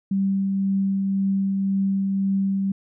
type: tone with tremolo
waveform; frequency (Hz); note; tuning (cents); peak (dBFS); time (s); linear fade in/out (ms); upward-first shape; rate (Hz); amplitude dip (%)
sine; 194.9; G3; -10; -18; 0.11-2.72; 5; triangle; 1.9; 25
effects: none